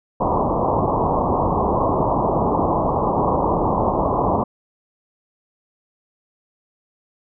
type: low-pass noise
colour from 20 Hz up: white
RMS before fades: -19 dBFS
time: 0.2-4.44 s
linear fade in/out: 10 ms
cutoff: 1100 Hz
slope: 96 dB/octave
effects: none